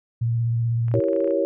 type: tone with vibrato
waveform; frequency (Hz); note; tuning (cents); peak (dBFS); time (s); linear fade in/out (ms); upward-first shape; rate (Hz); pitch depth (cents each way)
sine; 116.54; A#2; 0; -19; 0.21-1; 10; square; 16; 20
type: clicks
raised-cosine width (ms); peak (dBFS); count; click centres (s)
0.5; -29; 12; 0.883 / 0.915 / 0.953 / 1.004 / 1.039 / 1.085 / 1.132 / 1.163 / 1.205 / 1.244 / 1.276 / 1.308
type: chord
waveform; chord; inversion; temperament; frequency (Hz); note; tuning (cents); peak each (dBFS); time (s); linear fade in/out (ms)
sine; E diminished seventh; none; equal with one note detuned; 329.6 / 387.7 / 466.2 / 554.4; E4 / G4 / Bb4 / Db5; 0 / -19 / 0 / 0; -25 / -25 / -26 / -22; 0.94-1.45; 0
effects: none